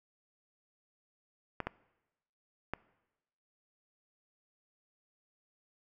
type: clicks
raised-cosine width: 0.5 ms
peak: -19 dBFS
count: 3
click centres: 1.603 / 1.67 / 2.736 s
effects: noise-tail reverb RT60 1.0 s tail -21 dB re dry